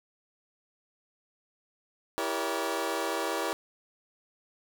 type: chord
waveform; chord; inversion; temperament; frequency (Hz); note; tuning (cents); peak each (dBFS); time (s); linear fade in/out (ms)
20% pulse; E diminished seventh; none; just; 329.6 / 395.6 / 474.7 / 569.6; E4 / G4 / Bb4 / Db5; 0 / +16 / +31 / +47; -30; 2.18-3.53; 0
effects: none